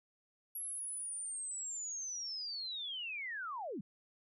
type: linear sweep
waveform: sine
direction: down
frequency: 11360 to 155.56 Hz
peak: -39 dBFS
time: 0.55-3.81 s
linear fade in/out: 5 ms
effects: none